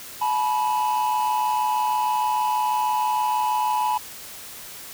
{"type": "tone pair together", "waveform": "triangle", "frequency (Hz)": [856, 982.3], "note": ["A5", "B5"], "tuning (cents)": [-48, -10], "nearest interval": "major second", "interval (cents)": 238, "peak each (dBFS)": -20, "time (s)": [0.21, 3.98], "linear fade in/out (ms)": 10, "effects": ["tanh soft clip ceiling -13 dBFS", "white hiss -39 dBFS RMS until 4.93 s"]}